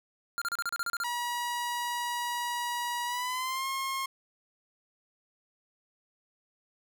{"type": "tone bursts", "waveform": "square", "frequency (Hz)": 1396.9, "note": "F6", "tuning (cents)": 0, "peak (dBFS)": -30, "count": 10, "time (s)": [0.38, 1.037], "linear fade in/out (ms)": 0, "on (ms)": 36, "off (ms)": 33}
{"type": "tone with pitch glide", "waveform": "sawtooth", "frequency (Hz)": [962, 1073.6], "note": ["B5", "C6"], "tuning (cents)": [-46, 44], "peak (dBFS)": -27, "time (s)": [1.04, 4.06], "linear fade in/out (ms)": 5, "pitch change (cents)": 190, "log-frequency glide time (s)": [3.05, 3.67]}
{"effects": []}